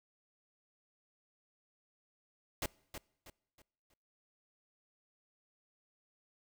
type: noise with echo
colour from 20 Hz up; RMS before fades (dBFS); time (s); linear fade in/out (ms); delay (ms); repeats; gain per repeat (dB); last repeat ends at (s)
pink; -36; 2.62-2.66; 2; 320; 4; -9; 3.94
effects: noise-tail reverb RT60 0.8 s tail -25 dB re dry